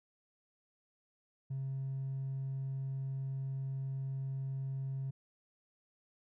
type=tone with hard clipping; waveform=sine; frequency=134.6 Hz; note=C3; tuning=49 cents sharp; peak=-36 dBFS; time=1.5-5.11 s; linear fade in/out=10 ms; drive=1 dB; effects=none